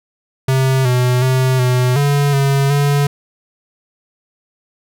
square tone with pitch steps, 132.2 / 125 / 130 / 125.6 / 142.9 / 138.3 / 143 Hz, C3 / B2 / C3 / B2 / D3 / C#3 / D3, +18 / +21 / -11 / +30 / -47 / -4 / -46 cents, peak -12 dBFS, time 0.48-3.07 s, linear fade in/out 5 ms, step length 370 ms, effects none

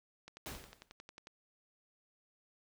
click train, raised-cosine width 0.2 ms, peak -33 dBFS, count 12, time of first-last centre 0.28-1.271 s, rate 11.1 Hz
pink noise with exponential decay, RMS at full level -41 dBFS, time 0.46-0.92 s, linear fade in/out 5 ms, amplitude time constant 100 ms
effects none

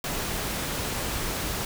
pink noise, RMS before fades -30 dBFS, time 0.04-1.65 s, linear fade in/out 2 ms, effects none

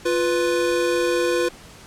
square tone pair together, 350 / 495 Hz, F4 / B4, +4 / +4 cents, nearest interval tritone, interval 600 cents, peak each -22 dBFS, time 0.05-1.49 s, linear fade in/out 10 ms, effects pink hiss -44 dBFS RMS until 1.86 s + low-pass 10000 Hz 12 dB/octave

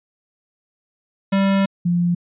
square / sine tone pair in turn, 195.5 / 174.17 Hz, G3 / F3, -4 / -4 cents, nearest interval major second, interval 200 cents, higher first, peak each -15 dBFS, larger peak neither, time 1.32-1.66 / 1.85-2.15 s, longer first, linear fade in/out 10 ms, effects resampled to 8000 Hz

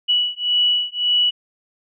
sine beating tone pair, 2942 / 2943.8 Hz, F#7 / F#7, -11 / -9 cents, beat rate 1.8 Hz, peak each -19 dBFS, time 0.08-1.31 s, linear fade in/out 20 ms, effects none

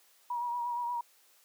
sine tone with vibrato, 960 Hz, B5, 49 cents flat, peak -31 dBFS, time 0.3-1.01 s, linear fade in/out 5 ms, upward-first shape triangle, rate 8.5 Hz, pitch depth 41 cents each way, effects white hiss -64 dBFS RMS until 1.44 s + high-pass 400 Hz 12 dB/octave

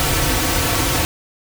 pink noise with comb filter, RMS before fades -18 dBFS, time 0-1.05 s, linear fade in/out 0 ms, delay 4.9 ms, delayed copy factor -0.85, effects none

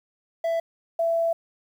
triangle / sine tone pair in turn, 664 / 666.7 Hz, E5 / E5, +12 / +19 cents, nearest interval unison, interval 7 cents, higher second, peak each -20 dBFS, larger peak neither, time 0.44-0.6 / 0.99-1.33 s, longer second, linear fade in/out 5 ms, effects 9-bit

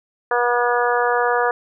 harmonic tone, 241.9 Hz, B3, 36 cents flat, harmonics 2 / 3 / 4 / 5 / 6 / 7, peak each -20 / -22 / -23 / -24 / -25 / -25 dBFS, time 0.31-1.51 s, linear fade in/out 2 ms, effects none

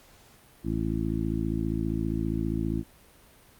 harmonic tone, 55 Hz, A1, in tune, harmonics 1 / 2 / 3 / 4 / 5 / 6, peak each -33 / -33 / -33 / -33 / -33 / -33 dBFS, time 0.63-2.84 s, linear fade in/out 50 ms, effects pink hiss -56 dBFS RMS until 3.59 s + Opus 48 kbps

